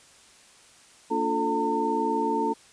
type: tone cluster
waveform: sine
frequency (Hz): 230.4 / 290.4 / 351.5 / 439.6 / 906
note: A#3 / D4 / F4 / A4 / A#5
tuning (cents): -20 / -19 / +11 / -2 / -50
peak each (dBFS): -32 / -30 / -33 / -29 / -26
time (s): 1.1-2.54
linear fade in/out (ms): 20
effects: white hiss -54 dBFS RMS until 2.72 s + resampled to 22050 Hz